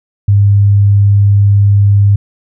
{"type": "tone", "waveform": "sine", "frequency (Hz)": 101, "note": "G#2", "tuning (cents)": -48, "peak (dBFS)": -4, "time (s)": [0.28, 2.16], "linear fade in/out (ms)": 5, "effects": []}